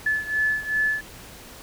sine beating tone pair, 1728 / 1730.6 Hz, A6 / A6, -32 / -29 cents, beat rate 2.6 Hz, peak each -23 / -26 dBFS, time 0.06-1.01 s, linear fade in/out 5 ms, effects pink hiss -43 dBFS RMS until 1.62 s

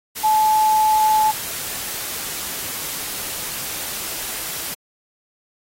sine tone in noise, 863 Hz, A5, 34 cents flat, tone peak -13 dBFS, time 0.23-1.32 s, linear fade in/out 20 ms, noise white, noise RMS -28 dBFS, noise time 0.15-4.75 s, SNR +12 dB, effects AAC 48 kbps

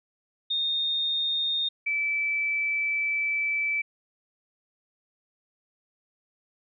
sine tone pair in turn, 3673 / 2315 Hz, A#7 / D7, -26 / -25 cents, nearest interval minor sixth, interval 799 cents, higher first, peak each -24 dBFS, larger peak neither, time 0.5-1.69 / 1.86-3.82 s, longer second, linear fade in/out 10 ms, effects none

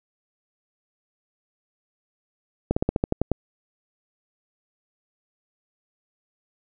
slowing click train, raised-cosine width 2 ms, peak -7 dBFS, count 9, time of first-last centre 2.71-3.317 s, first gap 55 ms, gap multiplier 1.09, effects none

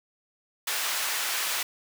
pink high-pass noise, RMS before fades -29 dBFS, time 0.67-1.63 s, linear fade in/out 5 ms, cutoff 1200 Hz, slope 12 dB/octave, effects none

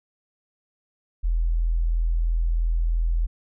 sine tone, 41.52 Hz, E1, 13 cents sharp, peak -19 dBFS, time 1.23-3.27 s, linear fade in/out 20 ms, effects none

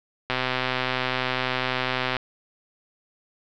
click train, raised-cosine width 0.3 ms, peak -8 dBFS, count 240, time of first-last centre 0.3-2.167 s, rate 128 Hz, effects low-pass 5000 Hz 12 dB/octave

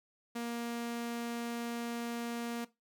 sawtooth tone, 235.4 Hz, A#3, 17 cents sharp, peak -32 dBFS, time 0.35-2.65 s, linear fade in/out 10 ms, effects noise-tail reverb RT60 0.2 s tail -17 dB re dry

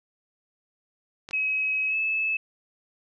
clicks, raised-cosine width 0.2 ms, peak -23 dBFS, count 2, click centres 1.289 / 1.31 s
sine tone with pitch glide, 2552 to 2606 Hz, D#7 to E7, +43 to -20 cents, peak -23 dBFS, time 1.33-2.37 s, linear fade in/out 5 ms, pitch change +37 cents, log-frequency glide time 1.88-1.96 s
effects none

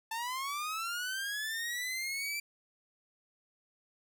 sawtooth linear sweep, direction up, 883 to 2349 Hz, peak -31 dBFS, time 0.11-2.4 s, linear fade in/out 5 ms, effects none

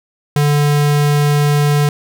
square tone, 146.3 Hz, D3, 6 cents flat, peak -11 dBFS, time 0.36-1.89 s, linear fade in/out 2 ms, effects none

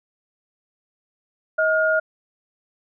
sine tone pair together, 633 / 1423.6 Hz, D#5 / F6, +30 / +33 cents, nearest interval octave + major second, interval 1403 cents, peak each -19 dBFS, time 1.58-2 s, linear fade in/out 10 ms, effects none

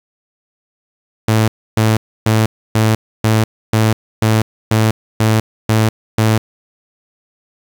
sawtooth tone bursts, 110 Hz, A2, in tune, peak -6 dBFS, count 11, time 1.28-6.38 s, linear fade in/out 5 ms, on 200 ms, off 290 ms, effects 7-bit

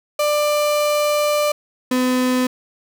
35% pulse tone pair in turn, 593 / 253.3 Hz, D5 / B3, +17 / +44 cents, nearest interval octave + minor third, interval 1473 cents, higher first, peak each -14 dBFS, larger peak neither, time 0.19-1.52 / 1.91-2.47 s, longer first, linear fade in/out 5 ms, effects none

